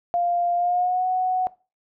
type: tone with pitch glide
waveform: sine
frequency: 698.5 to 740 Hz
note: F5 to F#5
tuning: 0 to 0 cents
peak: -19 dBFS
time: 0.14-1.47 s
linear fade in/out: 0 ms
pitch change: +100 cents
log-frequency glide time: 0.55-1.06 s
effects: noise-tail reverb RT60 0.3 s tail -19 dB re dry